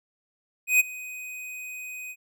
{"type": "tone with ADSR envelope", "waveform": "square", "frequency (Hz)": 2500, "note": "D#7", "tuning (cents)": 8, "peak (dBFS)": -15, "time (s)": [0.67, 2.16], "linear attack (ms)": 130, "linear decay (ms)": 18, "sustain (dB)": -21, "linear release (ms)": 54, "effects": []}